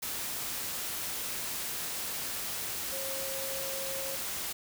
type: tone in noise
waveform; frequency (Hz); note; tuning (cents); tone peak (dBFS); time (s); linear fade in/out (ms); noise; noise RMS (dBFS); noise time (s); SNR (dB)
sine; 539; C#5; -49; -39; 2.92-4.16; 10; white; -36; 0.02-4.53; -6
effects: none